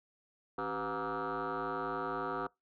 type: tone with frequency modulation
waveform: sine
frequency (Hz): 830.6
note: G#5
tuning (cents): 0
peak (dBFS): -32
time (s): 0.58-2.47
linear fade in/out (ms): 5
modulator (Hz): 111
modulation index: 5.1
effects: noise-tail reverb RT60 0.2 s tail -25 dB re dry + tanh soft clip ceiling -31 dBFS